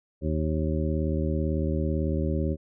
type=harmonic tone; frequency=78 Hz; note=D#2; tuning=5 cents sharp; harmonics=1 / 2 / 3 / 4 / 5 / 7; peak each=-27 / -30 / -32 / -33 / -34 / -35 dBFS; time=0.21-2.57 s; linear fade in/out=50 ms; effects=none